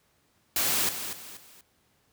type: noise with echo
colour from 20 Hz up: white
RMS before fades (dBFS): -26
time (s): 0.56-0.89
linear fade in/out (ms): 2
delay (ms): 240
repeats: 3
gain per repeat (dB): -9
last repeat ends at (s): 1.61
effects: pink hiss -68 dBFS RMS until 2.12 s + high-pass 60 Hz 12 dB/octave